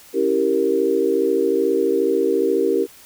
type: chord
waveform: sine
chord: C# diminished seventh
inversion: none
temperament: equal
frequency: 277.2 / 329.6 / 392 / 466.2 Hz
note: C#4 / E4 / G4 / Bb4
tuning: 0 / 0 / 0 / 0 cents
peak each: -25 / -23 / -19 / -20 dBFS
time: 0.13-2.87 s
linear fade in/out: 50 ms
effects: white hiss -46 dBFS RMS until 3.05 s